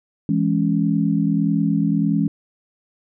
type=chord; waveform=sine; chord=C# minor; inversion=first; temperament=just; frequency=166.31 / 207.9 / 277.2 Hz; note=E3 / G#3 / C#4; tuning=+16 / +2 / 0 cents; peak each=-20 / -20 / -21 dBFS; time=0.29-2.28 s; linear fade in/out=2 ms; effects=none